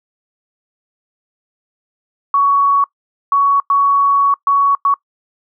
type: tone bursts at uneven times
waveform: sine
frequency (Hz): 1120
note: C#6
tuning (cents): +18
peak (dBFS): -9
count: 5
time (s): 2.34-2.84 / 3.32-3.6 / 3.7-4.34 / 4.47-4.75 / 4.85-4.94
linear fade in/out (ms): 2
effects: noise-tail reverb RT60 0.1 s tail -22 dB re dry